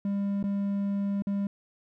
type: tone with dropouts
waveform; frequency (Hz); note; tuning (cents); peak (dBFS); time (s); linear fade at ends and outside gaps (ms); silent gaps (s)
triangle; 200; G3; +35; -24; 0.05-1.47; 2; 0.428-0.439 / 1.222-1.27
effects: none